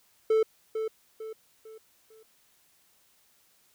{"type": "tone with echo", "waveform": "triangle", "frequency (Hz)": 440, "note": "A4", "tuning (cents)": 0, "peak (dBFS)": -18, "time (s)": [0.3, 0.43], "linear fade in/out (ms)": 5, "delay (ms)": 450, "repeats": 4, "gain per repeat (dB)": -8, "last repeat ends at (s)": 2.23, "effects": ["white hiss -65 dBFS RMS until 3.74 s"]}